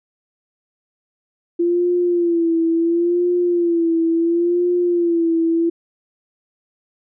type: tone with vibrato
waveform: sine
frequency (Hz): 341.4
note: F4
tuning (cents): -39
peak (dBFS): -14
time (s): 1.59-5.7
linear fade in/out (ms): 10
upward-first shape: sine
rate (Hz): 0.72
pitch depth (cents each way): 62
effects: none